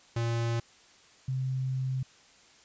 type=tone pair in turn; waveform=square / sine; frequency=116.54 / 130.81 Hz; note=A#2 / C3; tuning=0 / 0 cents; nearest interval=major second; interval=200 cents; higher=second; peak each=-28 dBFS; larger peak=neither; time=0.16-0.6 / 1.28-2.03 s; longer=second; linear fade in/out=5 ms; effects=white hiss -58 dBFS RMS until 2.64 s + resampled to 16000 Hz